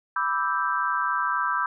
sine chord, E minor seventh, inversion second, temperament equal, 987.8 / 1174.7 / 1318.5 / 1568 Hz, B5 / D6 / E6 / G6, 0 / 0 / 0 / 0 cents, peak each -28 dBFS, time 0.16-1.66 s, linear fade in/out 2 ms, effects none

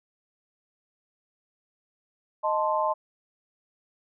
sine chord, A diminished, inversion second, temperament equal, 622.3 / 880 / 1046.5 Hz, Eb5 / A5 / C6, 0 / 0 / 0 cents, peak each -27 dBFS, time 2.43-2.94 s, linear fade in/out 20 ms, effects none

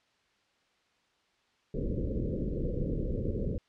pink low-pass noise, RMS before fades -32 dBFS, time 1.74-3.58 s, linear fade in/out 5 ms, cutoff 550 Hz, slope 96 dB/octave, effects white hiss -70 dBFS RMS until 3.68 s + low-pass 4000 Hz 12 dB/octave

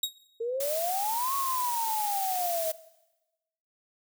sawtooth tone with exponential decay, 3778 Hz, A#7, 22 cents sharp, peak -20 dBFS, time 0.03-0.14 s, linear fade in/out 5 ms, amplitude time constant 23 ms
sine exponential two-way sweep, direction up then down, 450 to 1111 to 633 Hz, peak -28 dBFS, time 0.4-2.72 s, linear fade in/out 10 ms, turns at 1.35 s
blue noise, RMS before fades -34 dBFS, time 0.6-2.72 s, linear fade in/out 5 ms
effects noise-tail reverb RT60 1.0 s tail -18 dB re dry

